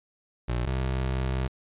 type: tone pair in turn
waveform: 25% pulse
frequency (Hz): 60.1 / 64.96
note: B1 / C2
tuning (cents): -46 / -12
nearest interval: minor second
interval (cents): 134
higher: second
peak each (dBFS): -22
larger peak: neither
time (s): 0.48-0.66 / 0.66-1.48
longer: second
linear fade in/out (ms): 10
effects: resampled to 8000 Hz